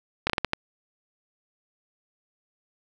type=slowing click train; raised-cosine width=0.3 ms; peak=-7 dBFS; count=6; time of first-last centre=0.27-0.534 s; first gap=27 ms; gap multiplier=1.34; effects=none